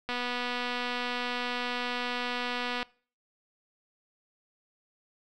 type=click train; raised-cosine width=0.3 ms; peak=-17 dBFS; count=672; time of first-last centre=0.09-2.829 s; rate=245 Hz; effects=noise-tail reverb RT60 0.4 s tail -22 dB re dry